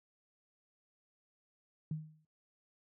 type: tone with exponential decay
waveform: sine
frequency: 155.56 Hz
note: D#3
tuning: in tune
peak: -32 dBFS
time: 1.91-2.25 s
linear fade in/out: 2 ms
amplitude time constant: 72 ms
effects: noise-tail reverb RT60 0.2 s tail -19 dB re dry + high-pass 80 Hz 12 dB/octave